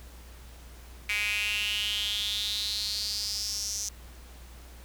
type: tone with high-pass filter sweep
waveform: sawtooth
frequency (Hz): 207.7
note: G#3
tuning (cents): 0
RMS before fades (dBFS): -31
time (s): 1.09-3.89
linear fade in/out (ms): 5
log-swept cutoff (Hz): 2300 to 6100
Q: 6.9
effects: added 60 Hz sine -46 dBFS peak until 4.84 s + pink hiss -53 dBFS RMS until 4.84 s